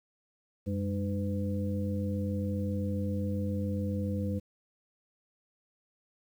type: harmonic tone with a mistuned harmonic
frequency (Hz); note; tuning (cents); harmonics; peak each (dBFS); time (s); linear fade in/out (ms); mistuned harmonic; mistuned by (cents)
100.6; G2; +45; 1 / 2 / 3 / 5; -32 / -33 / -40 / -39; 0.66-4.4; 20; 1; -120
effects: 10-bit